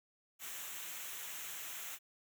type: noise with comb filter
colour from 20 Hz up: white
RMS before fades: -45 dBFS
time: 0.39-1.99 s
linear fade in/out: 50 ms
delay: 0.21 ms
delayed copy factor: -0.65
effects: none